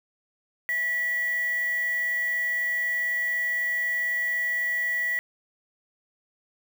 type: tone with quantisation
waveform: sine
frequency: 1947 Hz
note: B6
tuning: 25 cents flat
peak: -24 dBFS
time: 0.69-5.19 s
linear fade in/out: 0 ms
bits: 6
effects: none